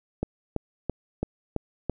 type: click train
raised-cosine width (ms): 2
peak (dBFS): -13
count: 6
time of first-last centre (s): 0.23-1.897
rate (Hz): 3
effects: none